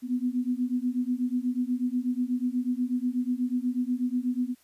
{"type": "beating tone pair", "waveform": "sine", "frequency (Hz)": [244.8, 253], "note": ["B3", "B3"], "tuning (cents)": [-15, 42], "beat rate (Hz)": 8.2, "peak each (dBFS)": -28, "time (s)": [0.02, 4.55], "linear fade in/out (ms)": 50, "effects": ["white hiss -63 dBFS RMS until 4.63 s", "resampled to 32000 Hz"]}